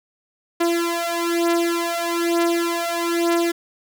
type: beating tone pair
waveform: sawtooth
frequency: 339.4 / 340.5 Hz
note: F4 / F4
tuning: -49 / -44 cents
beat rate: 1.1 Hz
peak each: -18 dBFS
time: 0.6-3.52 s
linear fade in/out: 10 ms
effects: none